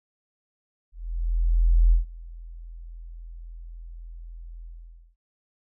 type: tone with ADSR envelope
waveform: sine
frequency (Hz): 41.84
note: E1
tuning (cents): +27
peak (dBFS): -13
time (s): 0.92-5.16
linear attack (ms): 1000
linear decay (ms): 130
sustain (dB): -24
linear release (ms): 500
effects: none